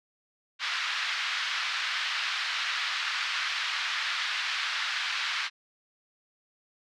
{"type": "band-pass noise", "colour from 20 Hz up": "pink", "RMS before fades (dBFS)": -31, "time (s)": [0.59, 5.5], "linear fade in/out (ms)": 50, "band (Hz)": [1300, 4500], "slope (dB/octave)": 24, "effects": []}